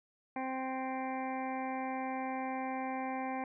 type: harmonic tone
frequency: 261.6 Hz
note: C4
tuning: in tune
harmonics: 1 / 2 / 3 / 4 / 6 / 7 / 8 / 9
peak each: -39 / -44 / -38 / -45 / -52 / -52 / -49 / -50 dBFS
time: 0.36-3.44 s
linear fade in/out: 2 ms
effects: none